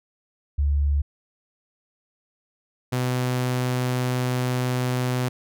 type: tone pair in turn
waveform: sine / sawtooth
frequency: 71.7 / 125.96 Hz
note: D2 / B2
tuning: -41 / +35 cents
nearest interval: minor seventh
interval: 976 cents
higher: second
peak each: -18 dBFS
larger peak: neither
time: 0.58-1.02 / 2.92-5.29 s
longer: second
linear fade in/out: 10 ms
effects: none